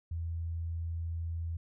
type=tone; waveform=sine; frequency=83.2 Hz; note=E2; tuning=17 cents sharp; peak=-33 dBFS; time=0.11-1.57 s; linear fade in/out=5 ms; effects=none